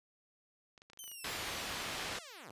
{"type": "clicks", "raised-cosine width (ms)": 0.2, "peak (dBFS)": -39, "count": 9, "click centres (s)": [0.778, 0.819, 0.9, 0.933, 0.974, 1.04, 1.078, 1.116, 1.471]}
{"type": "linear sweep", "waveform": "5% pulse", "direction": "down", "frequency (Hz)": [3136, 79], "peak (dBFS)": -38, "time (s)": [0.99, 2.51], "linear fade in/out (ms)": 0}
{"type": "low-pass noise", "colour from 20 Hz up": "white", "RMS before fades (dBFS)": -41, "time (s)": [1.24, 2.19], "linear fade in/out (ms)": 5, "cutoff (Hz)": 3800, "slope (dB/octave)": 12}
{"effects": ["resampled to 32000 Hz"]}